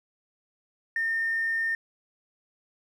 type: tone with tanh clipping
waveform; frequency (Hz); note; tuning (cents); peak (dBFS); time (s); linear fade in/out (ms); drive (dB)
triangle; 1818; A#6; -44; -24; 0.96-1.75; 2; 1
effects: none